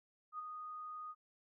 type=tone with ADSR envelope; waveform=sine; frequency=1239 Hz; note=D#6; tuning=8 cents flat; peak=-39 dBFS; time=0.32-1.15 s; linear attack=69 ms; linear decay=15 ms; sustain=-5 dB; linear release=47 ms; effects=none